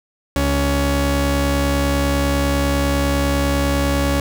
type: tone pair together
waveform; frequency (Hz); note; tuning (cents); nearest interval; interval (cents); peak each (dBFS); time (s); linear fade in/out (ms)
sawtooth; 70 / 280; C#2 / C#4; +18 / +18; 2 octaves; 2400; -14; 0.36-4.2; 0
effects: none